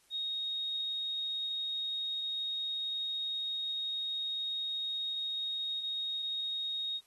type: tone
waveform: sine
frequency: 3738 Hz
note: A#7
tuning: 4 cents sharp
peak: -33 dBFS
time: 0.1-7.01 s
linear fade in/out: 50 ms
effects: white hiss -67 dBFS RMS until 7.06 s + AAC 32 kbps